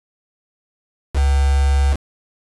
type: tone with quantisation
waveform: sine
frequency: 69.3 Hz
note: C#2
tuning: in tune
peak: -12 dBFS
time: 1.13-1.97 s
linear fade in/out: 50 ms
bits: 4
effects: resampled to 24000 Hz